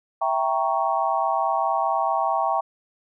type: chord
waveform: sine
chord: E diminished seventh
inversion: none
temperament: equal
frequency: 659.3 / 784 / 932.3 / 1108.7 Hz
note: E5 / G5 / Bb5 / Db6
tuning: 0 / 0 / 0 / 0 cents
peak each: -26 / -24 / -26 / -26 dBFS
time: 0.21-2.61 s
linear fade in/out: 10 ms
effects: none